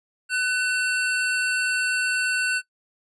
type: tone pair together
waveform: square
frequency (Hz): 1501.4 / 2711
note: F#6 / E7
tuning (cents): +25 / +48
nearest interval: minor seventh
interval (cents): 1023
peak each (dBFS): -23 / -28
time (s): 0.29-2.62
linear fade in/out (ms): 50
effects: noise-tail reverb RT60 0.1 s tail -20 dB re dry + resampled to 24000 Hz